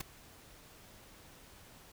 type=noise with ADSR envelope; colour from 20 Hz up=pink; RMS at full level=-34 dBFS; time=0-1.92 s; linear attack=8 ms; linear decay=7 ms; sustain=-23 dB; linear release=6 ms; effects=none